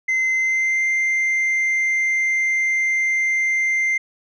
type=tone with pitch glide; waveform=sine; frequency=2064 to 2090 Hz; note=C7 to C7; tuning=-24 to -2 cents; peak=-14 dBFS; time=0.08-3.98 s; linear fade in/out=10 ms; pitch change=+22 cents; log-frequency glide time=0.33-0.86 s; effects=tanh soft clip ceiling -16 dBFS